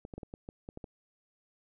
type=clicks; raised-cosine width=2 ms; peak=-29 dBFS; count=9; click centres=0.051 / 0.138 / 0.18 / 0.232 / 0.339 / 0.489 / 0.689 / 0.774 / 0.842 s; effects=none